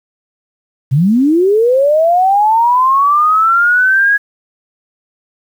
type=linear sweep; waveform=sine; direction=up; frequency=121.5 to 1669 Hz; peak=-7 dBFS; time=0.91-4.18 s; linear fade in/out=20 ms; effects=7-bit